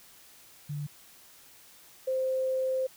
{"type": "tone pair in turn", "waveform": "sine", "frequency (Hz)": [146.4, 521.7], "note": ["D3", "C5"], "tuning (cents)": [-5, -5], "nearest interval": "octave + minor seventh", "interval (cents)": 2200, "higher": "second", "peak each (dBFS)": [-32, -26], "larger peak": "second", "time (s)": [[0.69, 0.87], [2.07, 2.87]], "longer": "second", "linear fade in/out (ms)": 10, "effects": ["white hiss -55 dBFS RMS until 2.96 s"]}